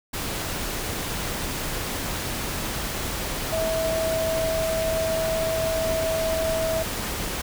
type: tone in noise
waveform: sine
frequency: 648 Hz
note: E5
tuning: 30 cents flat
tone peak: -23 dBFS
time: 3.52-6.83 s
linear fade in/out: 10 ms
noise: pink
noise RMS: -29 dBFS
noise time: 0.13-7.42 s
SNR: +3 dB
effects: none